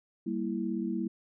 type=chord; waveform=sine; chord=E diminished; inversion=first; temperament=equal; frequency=196 / 233.1 / 329.6 Hz; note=G3 / Bb3 / E4; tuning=0 / 0 / 0 cents; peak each=-34 dBFS; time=0.26-1.08 s; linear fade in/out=10 ms; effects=none